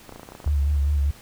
clicks, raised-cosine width 1 ms, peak -25 dBFS, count 11, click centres 0.093 / 0.124 / 0.16 / 0.196 / 0.232 / 0.289 / 0.321 / 0.351 / 0.402 / 0.444 / 0.476 s
sine tone with vibrato, 71.9 Hz, D2, 36 cents flat, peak -18 dBFS, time 0.46-1.11 s, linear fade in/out 5 ms, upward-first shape sine, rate 4.9 Hz, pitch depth 50 cents each way
effects pink hiss -48 dBFS RMS until 1.21 s

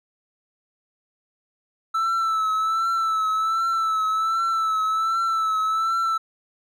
triangle tone with vibrato, 1318.5 Hz, E6, in tune, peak -18 dBFS, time 1.94-6.18 s, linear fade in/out 10 ms, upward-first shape triangle, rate 1.3 Hz, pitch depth 46 cents each way, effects none

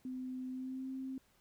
sine tone with pitch glide, 256.4 to 263.6 Hz, C4 to C4, -35 to +13 cents, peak -39 dBFS, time 0.05-1.18 s, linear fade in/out 2 ms, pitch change +48 cents, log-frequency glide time 0.49-0.9 s, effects pink hiss -71 dBFS RMS until 1.4 s

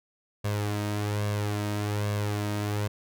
sawtooth tone with flanger, 103.83 Hz, G#2, in tune, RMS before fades -29 dBFS, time 0.44-2.88 s, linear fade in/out 10 ms, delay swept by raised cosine 1.8 to 3.2 ms, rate 1.2 Hz, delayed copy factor +0.55, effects none

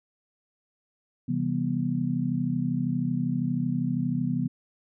sine chord, C major seventh, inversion none, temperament just, 130.81 / 163.52 / 196.22 / 245.3 Hz, C3 / E3 / G3 / B3, 0 / -14 / +2 / -12 cents, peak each -31 / -29 / -33 / -28 dBFS, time 1.28-4.48 s, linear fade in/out 10 ms, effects none

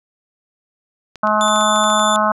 clicks, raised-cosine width 0.2 ms, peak -17 dBFS, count 9, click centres 1.157 / 1.272 / 1.482 / 1.56 / 1.61 / 1.76 / 1.84 / 1.902 / 1.995 s
harmonic tone, 212.9 Hz, G#3, 43 cents sharp, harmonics 1 / 3 / 4 / 5 / 6 / 7, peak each -23 / -19 / -21 / -18 / -19 / -24 dBFS, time 1.23-2.32 s, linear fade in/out 5 ms
25% pulse tone, 3520 Hz, A7, in tune, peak -16 dBFS, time 1.41-2.16 s, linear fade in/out 0 ms
effects resampled to 32000 Hz

